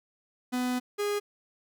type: tone pair in turn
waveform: 45% pulse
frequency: 250 / 411.3 Hz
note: B3 / G#4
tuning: +21 / -17 cents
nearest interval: major sixth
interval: 862 cents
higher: second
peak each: -27 dBFS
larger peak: neither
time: 0.52-0.8 / 0.98-1.2 s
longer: first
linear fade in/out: 20 ms
effects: none